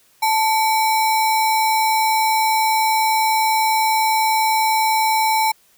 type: tone with sample-and-hold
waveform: sine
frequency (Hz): 880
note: A5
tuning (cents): 0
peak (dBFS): -14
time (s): 0.22-5.52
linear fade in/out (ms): 10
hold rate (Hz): 3150
effects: white hiss -56 dBFS RMS until 5.77 s